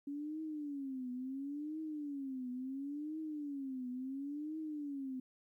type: tone with vibrato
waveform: sine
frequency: 280.3 Hz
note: C#4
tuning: 19 cents sharp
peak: -39 dBFS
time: 0.07-5.2 s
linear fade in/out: 5 ms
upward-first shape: triangle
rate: 0.72 Hz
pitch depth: 220 cents each way
effects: 13-bit